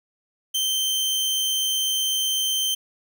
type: tone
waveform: sawtooth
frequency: 3116 Hz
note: G7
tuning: 11 cents flat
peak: -18 dBFS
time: 0.54-2.75 s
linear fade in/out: 10 ms
effects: none